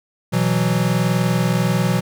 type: chord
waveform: square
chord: B suspended fourth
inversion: none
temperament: equal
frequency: 123.47 / 164.81 / 185 Hz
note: B2 / E3 / F#3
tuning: 0 / 0 / 0 cents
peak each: -21 dBFS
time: 0.32-2.01 s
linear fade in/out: 20 ms
effects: none